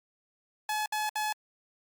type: tone bursts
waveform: sawtooth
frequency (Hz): 853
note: G#5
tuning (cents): +46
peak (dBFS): -25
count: 3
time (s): 0.69-1.326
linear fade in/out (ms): 2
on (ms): 170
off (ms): 63
effects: Opus 48 kbps